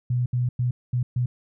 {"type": "tone bursts at uneven times", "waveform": "sine", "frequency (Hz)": 123.47, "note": "B2", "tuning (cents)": 0, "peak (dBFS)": -20, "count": 5, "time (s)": [[0.1, 0.26], [0.33, 0.49], [0.59, 0.71], [0.93, 1.03], [1.16, 1.26]], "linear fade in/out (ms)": 5, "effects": []}